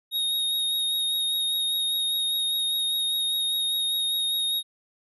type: tone with vibrato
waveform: square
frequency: 3740 Hz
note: A#7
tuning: 5 cents sharp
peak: -24 dBFS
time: 0.11-4.63 s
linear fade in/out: 50 ms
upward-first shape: triangle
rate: 5 Hz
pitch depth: 20 cents each way
effects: none